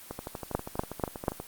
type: two click trains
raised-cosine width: 1 ms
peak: -21 / -11 dBFS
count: 17 / 4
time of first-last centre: 0.11-1.4 / 0.55-1.282 s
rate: 12.4 / 4.1 Hz
effects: white hiss -48 dBFS RMS until 1.47 s + Opus 24 kbps